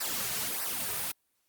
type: noise with flanger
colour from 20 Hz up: white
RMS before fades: -33 dBFS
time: 0-1.12 s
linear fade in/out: 10 ms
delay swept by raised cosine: 0.29 to 3.69 ms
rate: 1.6 Hz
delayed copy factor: -0.8
effects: white hiss -75 dBFS RMS until 1.48 s + Opus 48 kbps

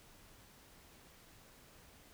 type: silence
effects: pink hiss -61 dBFS RMS until 2.13 s

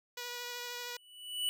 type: tone with vibrato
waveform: 5% pulse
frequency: 485.7 Hz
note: B4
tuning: 29 cents flat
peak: -28 dBFS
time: 0.17-0.97 s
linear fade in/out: 5 ms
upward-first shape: sine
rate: 13 Hz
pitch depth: 12 cents each way
type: tone with exponential growth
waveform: square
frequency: 2960 Hz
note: F#7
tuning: in tune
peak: -29 dBFS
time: 0.89-1.49 s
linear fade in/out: 0 ms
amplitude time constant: 130 ms
effects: none

